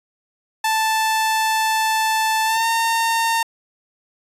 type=tone with pitch glide; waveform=sawtooth; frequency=880 to 912.6 Hz; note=A5 to A#5; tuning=0 to -37 cents; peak=-13 dBFS; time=0.64-3.43 s; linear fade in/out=5 ms; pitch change=+63 cents; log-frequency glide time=2.45-2.66 s; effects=resampled to 32000 Hz